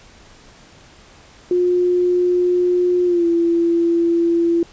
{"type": "tone with pitch glide", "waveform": "sine", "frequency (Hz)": [357.2, 338.5], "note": ["F4", "E4"], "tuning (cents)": [39, 46], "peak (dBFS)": -13, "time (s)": [1.51, 4.63], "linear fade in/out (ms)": 2, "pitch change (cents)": -93, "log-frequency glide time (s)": [3.05, 3.26], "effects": ["pink hiss -46 dBFS RMS until 4.72 s", "resampled to 16000 Hz"]}